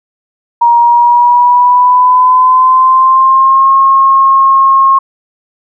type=tone with pitch glide; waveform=sine; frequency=945 to 1079.3 Hz; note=A#5 to C#6; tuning=+23 to -47 cents; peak=-3 dBFS; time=0.61-4.99 s; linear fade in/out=10 ms; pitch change=+230 cents; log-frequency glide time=0.79-3.72 s; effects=none